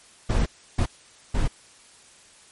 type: noise bursts at uneven times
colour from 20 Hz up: brown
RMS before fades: -21 dBFS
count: 3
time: 0.29-0.46 / 0.78-0.86 / 1.34-1.48 s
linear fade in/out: 10 ms
effects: white hiss -52 dBFS RMS until 2.51 s + MP3 48 kbps